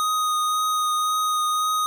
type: tone with vibrato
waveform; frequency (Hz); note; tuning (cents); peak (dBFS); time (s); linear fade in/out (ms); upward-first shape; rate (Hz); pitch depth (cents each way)
square; 1244.5; D#6; 0; -21; 0-1.86; 0; triangle; 1.9; 13
effects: none